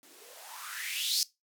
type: noise with band-pass filter sweep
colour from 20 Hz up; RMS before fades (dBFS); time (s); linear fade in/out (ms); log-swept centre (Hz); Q
violet; -36; 0.03-1.23; 0; 260 to 5100; 5.3
effects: noise-tail reverb RT60 0.2 s tail -20 dB re dry